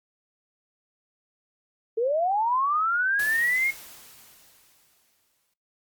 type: linear sweep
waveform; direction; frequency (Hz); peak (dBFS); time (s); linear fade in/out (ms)
sine; up; 433.5 to 2172; -21; 1.97-3.71; 10
type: noise with exponential decay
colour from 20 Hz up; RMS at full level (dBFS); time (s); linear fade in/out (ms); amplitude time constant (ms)
white; -34; 3.19-5.54; 5; 510
effects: noise-tail reverb RT60 0.3 s tail -19 dB re dry + Opus 48 kbps